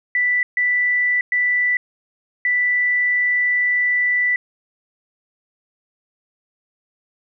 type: tone bursts at uneven times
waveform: sine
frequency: 1975.5 Hz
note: B6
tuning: in tune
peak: -15 dBFS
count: 4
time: 0.15-0.43 / 0.57-1.21 / 1.32-1.77 / 2.45-4.36 s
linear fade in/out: 2 ms
effects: none